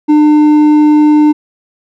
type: tone with hard clipping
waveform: sine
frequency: 300.9 Hz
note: D4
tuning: 42 cents sharp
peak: -5 dBFS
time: 0.08-1.33 s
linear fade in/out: 20 ms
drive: 5 dB
effects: none